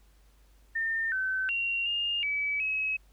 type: tone with pitch steps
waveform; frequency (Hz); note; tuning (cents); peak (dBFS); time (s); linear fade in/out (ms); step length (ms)
sine; 1811 / 1531 / 2753 / 2823 / 2290 / 2561; A6 / G6 / F7 / F7 / D7 / D#7; +49 / -41 / -25 / +18 / -44 / +49; -27; 0.75-2.97; 10; 370
effects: added 50 Hz sine -57 dBFS peak until 3.12 s + pink hiss -67 dBFS RMS until 3.12 s